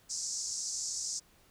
white band-pass noise, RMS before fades -37 dBFS, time 0.09-1.2 s, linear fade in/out 20 ms, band 5100 to 7600 Hz, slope 48 dB/octave, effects pink hiss -64 dBFS RMS until 1.5 s

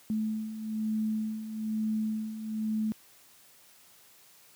sine beating tone pair, 216.5 / 217.6 Hz, A3 / A3, -28 / -19 cents, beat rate 1.1 Hz, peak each -36 / -30 dBFS, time 0.1-2.92 s, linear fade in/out 0 ms, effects white hiss -58 dBFS RMS until 4.55 s + high-pass 80 Hz 12 dB/octave

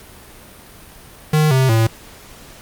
square tone with pitch steps, 153.8 / 131.59 / 112.59 Hz, D#3 / C3 / A2, -20 / +10 / +40 cents, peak -12 dBFS, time 1.33-1.87 s, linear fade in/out 5 ms, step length 180 ms, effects pink hiss -41 dBFS RMS until 2.61 s + Opus 48 kbps

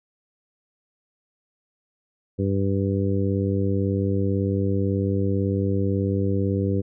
harmonic tone, 98.1 Hz, G2, 2 cents sharp, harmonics 1 / 2 / 3 / 4 / 5, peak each -23 / -26 / -28 / -29 / -30 dBFS, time 2.38-6.82 s, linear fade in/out 20 ms, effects none

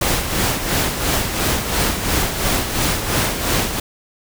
pink noise with tremolo, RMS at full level -17 dBFS, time 0.01-3.8 s, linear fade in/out 5 ms, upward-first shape sine, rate 2.9 Hz, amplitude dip 55%, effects none

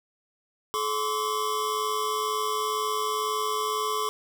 square tone cluster, 429.6 / 1037 / 1139 Hz, A4 / C6 / C#6, -41 / -16 / +47 cents, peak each -32 / -31 / -30 dBFS, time 0.74-4.09 s, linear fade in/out 0 ms, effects none

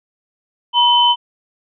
sine tone pair together, 961 / 3047 Hz, B5 / G7, -48 / -50 cents, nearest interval octave + minor sixth, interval 1998 cents, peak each -12 dBFS, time 0.73-1.16 s, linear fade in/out 50 ms, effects none

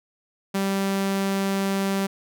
sawtooth tone, 195.4 Hz, G3, 5 cents flat, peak -18 dBFS, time 0.54-2.07 s, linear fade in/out 10 ms, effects none

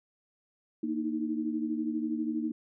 sine tone cluster, 232.9 / 308.6 / 320.9 Hz, A#3 / D#4 / E4, -1 / -14 / -46 cents, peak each -33 / -32 / -37 dBFS, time 0.83-2.52 s, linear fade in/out 5 ms, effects none

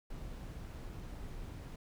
brown noise, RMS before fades -45 dBFS, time 0.1-1.76 s, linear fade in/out 5 ms, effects none

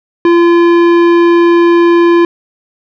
sine tone with tanh clipping, 342.3 Hz, F4, 35 cents flat, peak -6 dBFS, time 0.25-2.25 s, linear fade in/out 2 ms, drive 15 dB, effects none

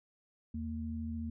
sine tone pair together, 80.96 / 229 Hz, E2 / A#3, -31 / -31 cents, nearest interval octave + tritone, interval 1800 cents, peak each -39 / -38 dBFS, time 0.54-1.3 s, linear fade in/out 5 ms, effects none

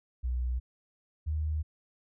sine tone pair in turn, 61.8 / 77.08 Hz, B1 / D#2, +2 / -16 cents, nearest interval major third, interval 382 cents, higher second, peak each -28 dBFS, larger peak neither, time 0.23-0.6 / 1.26-1.63 s, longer neither, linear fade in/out 20 ms, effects none

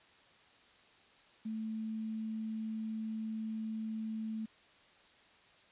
sine tone with quantisation, 220 Hz, A3, in tune, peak -36 dBFS, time 1.45-4.46 s, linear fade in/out 10 ms, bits 10, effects white hiss -63 dBFS RMS until 5.71 s + resampled to 8000 Hz

